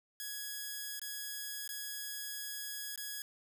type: tone with dropouts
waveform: 5% pulse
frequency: 1670 Hz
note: G#6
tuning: 9 cents sharp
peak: -29 dBFS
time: 0.2-3.22 s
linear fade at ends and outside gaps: 1 ms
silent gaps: 0.995-1.016 / 1.677-1.691 / 2.959-2.976 s
effects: none